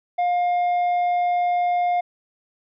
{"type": "tone with tanh clipping", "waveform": "sine", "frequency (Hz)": 709, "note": "F5", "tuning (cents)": 26, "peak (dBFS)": -19, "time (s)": [0.18, 2.01], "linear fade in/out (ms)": 10, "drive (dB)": 5, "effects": []}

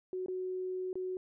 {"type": "tone with dropouts", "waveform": "sine", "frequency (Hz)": 370, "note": "F#4", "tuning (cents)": 0, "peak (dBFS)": -34, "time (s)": [0.13, 1.17], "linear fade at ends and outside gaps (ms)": 1, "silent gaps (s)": [[0.261, 0.283], [0.93, 0.955]], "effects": []}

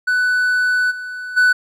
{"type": "tone with level steps", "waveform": "triangle", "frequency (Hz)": 1492, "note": "F#6", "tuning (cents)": 14, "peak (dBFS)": [-12, -24, -8], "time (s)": [0.07, 1.53], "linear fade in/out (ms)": 10, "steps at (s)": [0.9, 1.36], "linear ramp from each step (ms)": 20, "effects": []}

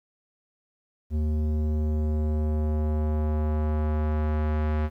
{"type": "tone with low-pass filter sweep", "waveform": "square", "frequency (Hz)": 76.5, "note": "D#2", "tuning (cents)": -29, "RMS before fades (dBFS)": -25, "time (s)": [1.1, 4.9], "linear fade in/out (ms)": 50, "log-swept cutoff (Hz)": [280, 1900], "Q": 0.83, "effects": ["10-bit"]}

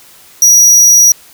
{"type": "tone", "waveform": "45% pulse", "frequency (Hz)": 5790, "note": "F#8", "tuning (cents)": -38, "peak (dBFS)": -3, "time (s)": [0.42, 1.12], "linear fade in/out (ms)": 2, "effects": ["white hiss -40 dBFS RMS until 1.33 s"]}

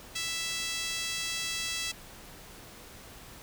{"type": "tone with high-pass filter", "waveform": "5% pulse", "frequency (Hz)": 660, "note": "E5", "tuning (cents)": 2, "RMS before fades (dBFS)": -34, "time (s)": [0.15, 1.92], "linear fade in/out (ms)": 10, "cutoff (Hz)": 2300, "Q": 1.3, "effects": ["pink hiss -49 dBFS RMS until 3.42 s"]}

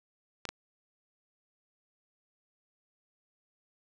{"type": "clicks", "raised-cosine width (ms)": 0.2, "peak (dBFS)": -18, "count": 2, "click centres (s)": [0.453, 0.49], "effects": []}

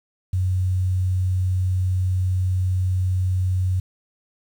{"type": "tone", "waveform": "sine", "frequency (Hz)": 92.5, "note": "F#2", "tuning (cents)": 0, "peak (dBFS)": -18, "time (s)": [0.33, 3.8], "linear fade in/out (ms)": 5, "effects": ["8-bit"]}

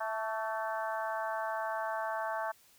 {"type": "harmonic tone with a mistuned harmonic", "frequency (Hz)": 220, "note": "A3", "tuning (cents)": 0, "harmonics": [3, 4, 5, 6, 7, 8], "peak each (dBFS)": [-37, -37, -40, -46, -41, -48], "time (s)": [0, 2.52], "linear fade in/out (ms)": 10, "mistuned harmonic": 5, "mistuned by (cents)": 34, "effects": ["white hiss -63 dBFS RMS until 2.78 s"]}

